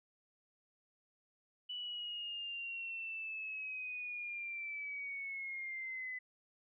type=linear sweep; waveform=sine; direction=down; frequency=2969 to 2005 Hz; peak=-40 dBFS; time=1.69-6.19 s; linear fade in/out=10 ms; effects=none